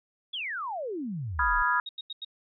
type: exponential sweep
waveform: sine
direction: down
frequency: 3520 to 30 Hz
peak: -31 dBFS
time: 0.33-1.63 s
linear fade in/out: 10 ms
type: chord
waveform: sine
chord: F half-diminished seventh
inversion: second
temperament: equal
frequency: 987.8 / 1244.5 / 1396.9 / 1661.2 Hz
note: Cb6 / Eb6 / F6 / Ab6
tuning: 0 / 0 / 0 / 0 cents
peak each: -27 / -29 / -29 / -28 dBFS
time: 1.39-1.8 s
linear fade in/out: 2 ms
type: tone bursts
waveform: sine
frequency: 3756 Hz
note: A#7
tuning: 12 cents sharp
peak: -34 dBFS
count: 4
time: 1.86-2.248 s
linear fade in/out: 5 ms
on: 31 ms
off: 88 ms
effects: none